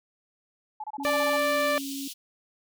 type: tone bursts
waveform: sine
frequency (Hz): 856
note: A5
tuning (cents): -48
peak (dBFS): -32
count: 9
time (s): 0.8-1.367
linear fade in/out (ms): 5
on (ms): 39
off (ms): 27
type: tone with pitch glide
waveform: sine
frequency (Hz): 277.2 to 275.3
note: C#4 to C#4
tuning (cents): 0 to -12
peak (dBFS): -33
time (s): 0.98-2.08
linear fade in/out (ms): 5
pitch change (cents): -12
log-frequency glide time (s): 1.51-1.62
type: high-pass noise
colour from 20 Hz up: pink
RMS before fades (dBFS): -39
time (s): 1.03-2.14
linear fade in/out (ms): 20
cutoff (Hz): 2800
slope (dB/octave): 48
type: harmonic tone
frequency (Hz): 587.3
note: D5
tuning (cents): 0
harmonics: 1 / 2 / 3 / 4 / 5 / 6 / 7 / 8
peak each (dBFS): -25 / -29 / -31 / -33 / -41 / -43 / -41 / -49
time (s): 1.05-1.78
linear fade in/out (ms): 0
effects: none